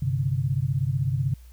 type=chord; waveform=sine; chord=G suspended fourth; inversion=none; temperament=equal; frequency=98 / 130.81 / 146.83 Hz; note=G2 / C3 / D3; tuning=0 / 0 / 0 cents; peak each=-29 / -24 / -28 dBFS; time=0.02-1.34 s; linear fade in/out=5 ms; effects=added 60 Hz sine -44 dBFS peak until 1.52 s + white hiss -60 dBFS RMS until 1.52 s